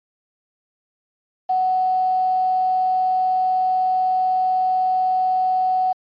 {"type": "tone with quantisation", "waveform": "sine", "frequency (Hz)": 744, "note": "F#5", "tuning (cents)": 9, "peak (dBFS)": -16, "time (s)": [1.49, 5.93], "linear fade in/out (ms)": 10, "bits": 7, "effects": ["resampled to 11025 Hz"]}